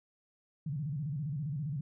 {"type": "tone with vibrato", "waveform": "sine", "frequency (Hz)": 145.7, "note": "D3", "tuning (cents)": -13, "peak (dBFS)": -33, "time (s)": [0.66, 1.81], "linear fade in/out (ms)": 5, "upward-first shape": "square", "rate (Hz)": 15, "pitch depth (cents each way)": 150, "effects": []}